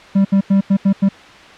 triangle tone bursts at uneven times, 196 Hz, G3, in tune, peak -7 dBFS, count 6, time 0.15-0.25 / 0.32-0.41 / 0.5-0.61 / 0.7-0.77 / 0.85-0.93 / 1.02-1.09 s, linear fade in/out 10 ms, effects white hiss -39 dBFS RMS until 1.57 s + low-pass 3000 Hz 12 dB/octave

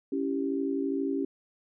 sine chord, C# diminished, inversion none, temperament equal, 277.2 / 329.6 / 392 Hz, C#4 / E4 / G4, 0 / 0 / 0 cents, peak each -29 / -35 / -32 dBFS, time 0.12-1.25 s, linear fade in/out 5 ms, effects none

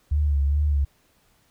sine tone with vibrato, 72.1 Hz, D2, 31 cents flat, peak -18 dBFS, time 0.11-0.85 s, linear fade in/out 10 ms, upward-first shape sine, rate 2.4 Hz, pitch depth 58 cents each way, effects pink hiss -63 dBFS RMS until 1.5 s

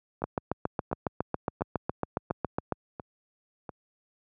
two click trains, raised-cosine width 1 ms, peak -13 / -23 dBFS, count 19 / 6, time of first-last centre 0.24-2.723 / 0.22-3.692 s, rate 7.25 / 1.44 Hz, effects high-pass 80 Hz 12 dB/octave

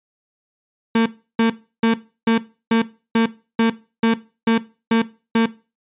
35% pulse tone bursts, 227.3 Hz, A#3, 43 cents flat, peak -11 dBFS, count 11, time 0.95-5.46 s, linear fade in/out 5 ms, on 110 ms, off 330 ms, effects noise-tail reverb RT60 0.3 s tail -17 dB re dry + resampled to 8000 Hz

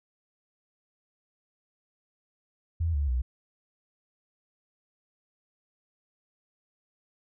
sine tone with pitch steps, 82.9 / 71.75 / 62.1 Hz, E2 / D2 / B1, +10 / -40 / +10 cents, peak -24 dBFS, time 2.8-3.22 s, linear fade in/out 10 ms, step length 140 ms, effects none

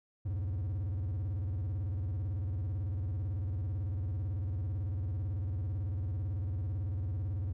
triangle tone with vibrato, 92.8 Hz, F#2, 6 cents sharp, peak -30 dBFS, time 0.25-7.53 s, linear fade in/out 10 ms, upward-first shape square, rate 18 Hz, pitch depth 220 cents each way, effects none

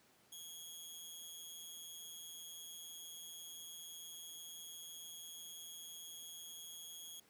15% pulse tone with amplitude modulation, 3303 Hz, G#7, 10 cents flat, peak -39 dBFS, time 0.32-7.2 s, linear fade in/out 5 ms, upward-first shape sine, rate 166 Hz, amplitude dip 60%, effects pink hiss -69 dBFS RMS until 7.29 s + high-pass 150 Hz 12 dB/octave

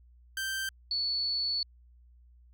sawtooth / sine tone pair in turn, 1564 / 4436 Hz, G6 / C#8, -4 / 0 cents, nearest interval octave + tritone, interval 1804 cents, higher second, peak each -28 dBFS, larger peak neither, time 0.37-0.69 / 0.91-1.63 s, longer second, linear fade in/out 2 ms, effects added 60 Hz sine -55 dBFS peak until 2.53 s

